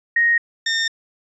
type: tone pair in turn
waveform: sine / 20% pulse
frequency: 1869 / 1818.9 Hz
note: A#6 / A#6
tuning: +4 / -43 cents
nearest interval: unison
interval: 47 cents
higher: first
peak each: -13 dBFS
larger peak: neither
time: 0.16-0.38 / 0.66-0.88 s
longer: neither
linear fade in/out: 5 ms
effects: resampled to 22050 Hz